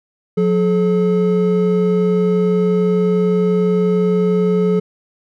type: tone pair together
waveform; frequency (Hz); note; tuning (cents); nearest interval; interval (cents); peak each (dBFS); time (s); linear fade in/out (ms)
triangle; 180 / 428.7; F#3 / A4; -47 / -45; octave + minor third; 1502; -13; 0.37-4.8; 10
effects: none